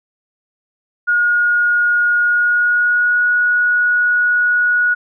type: tone with pitch glide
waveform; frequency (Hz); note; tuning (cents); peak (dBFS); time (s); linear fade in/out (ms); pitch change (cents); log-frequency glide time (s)
sine; 1437 to 1457.9; F6 to F#6; +49 to -26; -11; 1.07-4.95; 20; +25; 2.21-3.26
effects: none